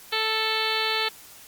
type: harmonic tone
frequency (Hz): 440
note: A4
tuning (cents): 0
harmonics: 1 / 2 / 3 / 4 / 5 / 6 / 7 / 8 / 9 / 10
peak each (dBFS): -32 / -32 / -32 / -32 / -32 / -32 / -32 / -32 / -32 / -32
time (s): 0.12-1.09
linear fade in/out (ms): 10
effects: white hiss -47 dBFS RMS until 1.47 s + Opus 48 kbps